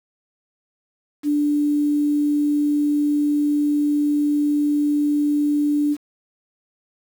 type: tone with quantisation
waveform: sine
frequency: 293.7 Hz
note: D4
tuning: in tune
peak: -16 dBFS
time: 1.23-5.97 s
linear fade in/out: 50 ms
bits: 7
effects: none